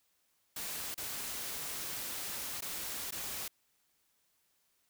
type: noise with dropouts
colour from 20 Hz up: white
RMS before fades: -40 dBFS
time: 0.56-3.48 s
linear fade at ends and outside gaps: 5 ms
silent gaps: 0.944-0.977 / 2.608-2.621 / 3.109-3.122 s
effects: white hiss -75 dBFS RMS until 4.89 s